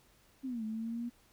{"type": "exponential two-way sweep", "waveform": "sine", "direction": "down then up", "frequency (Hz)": [272.7, 216.1, 240.7], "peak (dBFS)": -35, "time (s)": [0.43, 1.1], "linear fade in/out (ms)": 20, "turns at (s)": 0.64, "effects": ["pink hiss -66 dBFS RMS until 1.32 s"]}